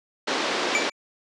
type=band-pass noise; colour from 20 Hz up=pink; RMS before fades=-26 dBFS; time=0.27-0.9 s; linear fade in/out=10 ms; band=280 to 5500 Hz; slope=24 dB/octave
type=tone with exponential decay; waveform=square; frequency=2323 Hz; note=D7; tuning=20 cents flat; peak=-18 dBFS; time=0.75-0.92 s; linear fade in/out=0 ms; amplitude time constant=36 ms
effects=resampled to 24000 Hz